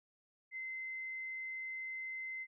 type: tone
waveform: sine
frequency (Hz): 2064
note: C7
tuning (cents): -24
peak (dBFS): -40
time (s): 0.51-2.47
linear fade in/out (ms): 50
effects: none